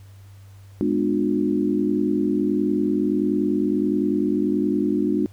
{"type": "chord", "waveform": "sine", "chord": "G# diminished seventh", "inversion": "none", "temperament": "just", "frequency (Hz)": [207.7, 249.2, 299, 358.8], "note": ["G#3", "B3", "D4", "F4"], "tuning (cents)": [0, 16, 31, 47], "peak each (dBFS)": [-24, -26, -22, -25], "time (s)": [0.81, 5.26], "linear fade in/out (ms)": 0, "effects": ["added 98 Hz sine -42 dBFS peak until 5.32 s", "pink hiss -57 dBFS RMS until 5.32 s"]}